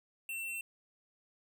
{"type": "tone", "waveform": "square", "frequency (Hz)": 2701, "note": "E7", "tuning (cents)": 42, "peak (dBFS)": -38, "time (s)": [0.29, 0.61], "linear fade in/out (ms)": 2, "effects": []}